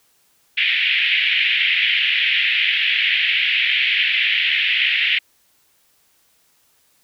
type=band-pass noise; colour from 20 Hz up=white; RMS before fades=-18 dBFS; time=0.57-5.19 s; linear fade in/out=10 ms; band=1900 to 3200 Hz; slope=48 dB/octave; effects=white hiss -60 dBFS RMS until 7.03 s